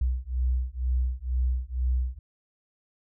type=beating tone pair; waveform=sine; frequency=61.74 / 63.84 Hz; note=B1 / C2; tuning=0 / -42 cents; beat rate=2.1 Hz; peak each=-27 dBFS; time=0.01-2.19 s; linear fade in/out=5 ms; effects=none